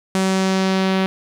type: tone with low-pass filter sweep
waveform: sawtooth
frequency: 190 Hz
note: F#3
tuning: 46 cents sharp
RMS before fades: -18 dBFS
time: 0.15-1.06 s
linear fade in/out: 0 ms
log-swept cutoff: 9000 to 3400 Hz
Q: 1.3
effects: 8-bit